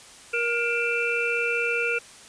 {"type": "harmonic tone with a mistuned harmonic", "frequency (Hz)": 471.9, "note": "A#4", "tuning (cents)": 21, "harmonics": [1, 3, 5, 6], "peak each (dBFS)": [-28, -28, -28, -28], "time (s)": [0.33, 1.99], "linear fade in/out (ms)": 10, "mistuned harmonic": 6, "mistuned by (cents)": -100, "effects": ["white hiss -47 dBFS RMS until 2.28 s", "resampled to 22050 Hz"]}